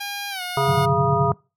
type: tone with pitch glide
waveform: 10% pulse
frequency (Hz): 809 to 720.7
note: G#5 to F#5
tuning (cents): -46 to -46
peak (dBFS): -19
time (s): 0-0.86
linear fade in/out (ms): 10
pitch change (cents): -200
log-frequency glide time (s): 0.3-0.42
type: harmonic tone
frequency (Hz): 137.3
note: C#3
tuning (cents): -16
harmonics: 1 / 3 / 5 / 7 / 9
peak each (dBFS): -24 / -24 / -24 / -24 / -24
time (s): 0.57-1.32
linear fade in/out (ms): 2
type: chord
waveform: sine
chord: G major seventh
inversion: none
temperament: equal with one note detuned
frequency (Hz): 98 / 123.47 / 146.83 / 180.77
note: G2 / B2 / D3 / F#3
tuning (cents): 0 / 0 / 0 / -40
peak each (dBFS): -29 / -28 / -24 / -29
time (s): 0.66-1.34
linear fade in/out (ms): 20
effects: noise-tail reverb RT60 0.3 s tail -25 dB re dry

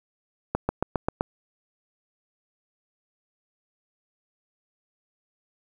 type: accelerating click train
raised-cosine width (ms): 1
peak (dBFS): -9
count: 6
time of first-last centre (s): 0.55-1.209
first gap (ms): 140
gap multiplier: 0.97
effects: 8-bit

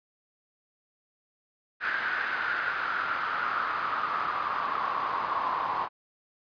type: noise with band-pass filter sweep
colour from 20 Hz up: pink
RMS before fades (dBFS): -30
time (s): 1.8-5.89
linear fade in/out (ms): 50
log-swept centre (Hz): 1600 to 1000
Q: 6.4
effects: resampled to 11025 Hz

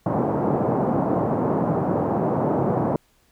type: band-pass noise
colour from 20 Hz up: pink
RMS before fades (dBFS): -22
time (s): 0.06-2.96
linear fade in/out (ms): 2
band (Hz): 130 to 910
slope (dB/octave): 24
effects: pink hiss -62 dBFS RMS until 3.31 s

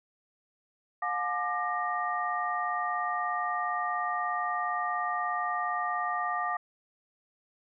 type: tone cluster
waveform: sine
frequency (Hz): 719 / 856 / 1192 / 1866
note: F#5 / A5 / D6 / A#6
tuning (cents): -50 / -48 / +25 / +1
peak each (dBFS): -33 / -38 / -31 / -36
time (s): 1.02-6.57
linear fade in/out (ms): 5
effects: none

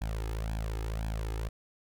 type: tone with flanger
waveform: sawtooth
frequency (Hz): 54.5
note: A1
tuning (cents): -16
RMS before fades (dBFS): -34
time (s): 0.01-1.49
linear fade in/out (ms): 10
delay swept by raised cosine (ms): 1.2 to 2.4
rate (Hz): 1.9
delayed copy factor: +0.85
effects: none

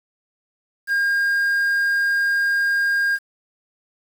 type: tone with quantisation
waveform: triangle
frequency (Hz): 1614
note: G#6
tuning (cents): -50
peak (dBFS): -15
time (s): 0.87-3.19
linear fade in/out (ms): 50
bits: 7
effects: none

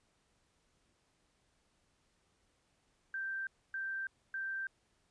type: tone bursts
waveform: sine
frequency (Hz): 1568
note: G6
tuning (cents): 0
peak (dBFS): -36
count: 3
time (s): 3.14-4.67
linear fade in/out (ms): 2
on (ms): 330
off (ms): 270
effects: pink hiss -75 dBFS RMS until 5.1 s + resampled to 22050 Hz

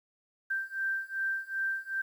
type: beating tone pair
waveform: sine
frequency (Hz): 1568 / 1570.6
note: G6 / G6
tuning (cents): 0 / +3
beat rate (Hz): 2.6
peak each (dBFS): -34 / -33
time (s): 0.5-2.02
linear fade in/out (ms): 10
effects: 10-bit

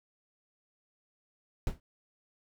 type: noise with exponential decay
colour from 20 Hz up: brown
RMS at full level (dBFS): -27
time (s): 1.67-1.8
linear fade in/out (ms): 1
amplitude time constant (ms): 28
effects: none

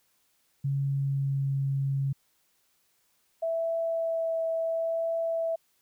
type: tone with pitch glide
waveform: sine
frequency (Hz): 138.59 to 137.24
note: C#3 to C#3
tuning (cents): 0 to -17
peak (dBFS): -25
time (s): 0.64-2.13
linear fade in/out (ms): 10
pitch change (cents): -17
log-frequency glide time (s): 0.83-1.54
type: tone with vibrato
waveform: sine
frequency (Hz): 658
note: E5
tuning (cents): -3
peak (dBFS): -26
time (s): 3.42-5.56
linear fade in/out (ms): 10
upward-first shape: triangle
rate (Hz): 0.72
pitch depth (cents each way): 11
effects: white hiss -70 dBFS RMS until 5.81 s

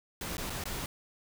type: noise with dropouts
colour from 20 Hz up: pink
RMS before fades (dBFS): -37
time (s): 0.21-0.86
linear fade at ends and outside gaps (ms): 2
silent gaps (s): 0.37-0.38 / 0.498-0.502 / 0.639-0.655
effects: none

